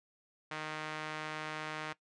sawtooth tone with band-pass filter, 154.7 Hz, D#3, 10 cents flat, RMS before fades -41 dBFS, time 0.51-1.93 s, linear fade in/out 5 ms, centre 1800 Hz, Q 0.89, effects noise-tail reverb RT60 0.1 s tail -19 dB re dry + resampled to 22050 Hz

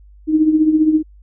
sine tone with tremolo, 311.1 Hz, D#4, in tune, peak -7 dBFS, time 0.27-1.03 s, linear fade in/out 50 ms, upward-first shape triangle, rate 15 Hz, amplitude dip 70%, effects added 50 Hz sine -41 dBFS peak until 1.22 s

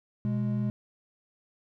triangle tone pair together, 123.47 / 207.7 Hz, B2 / G#3, 0 / 0 cents, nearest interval major sixth, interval 900 cents, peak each -27 dBFS, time 0.25-0.7 s, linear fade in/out 0 ms, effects none

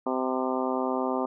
harmonic tone with a mistuned harmonic, 129.3 Hz, C3, 20 cents flat, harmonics 2 / 3 / 4 / 5 / 6 / 7 / 8 / 9, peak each -30 / -32 / -33 / -34 / -35 / -35 / -36 / -37 dBFS, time 0.06-1.26 s, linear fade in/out 5 ms, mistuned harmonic 9, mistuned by +44 cents, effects none

